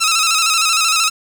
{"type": "tone with vibrato", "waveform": "10% pulse", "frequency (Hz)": 1303, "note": "E6", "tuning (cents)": -20, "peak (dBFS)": -4, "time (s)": [0, 1.1], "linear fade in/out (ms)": 20, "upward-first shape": "square", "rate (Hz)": 13, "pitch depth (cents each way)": 52, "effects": ["7-bit"]}